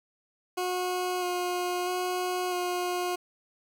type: tone with vibrato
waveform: 20% pulse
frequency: 360.5 Hz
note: F#4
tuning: 45 cents flat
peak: -23 dBFS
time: 0.57-3.16 s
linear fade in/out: 10 ms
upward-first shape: square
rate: 0.77 Hz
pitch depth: 12 cents each way
effects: 9-bit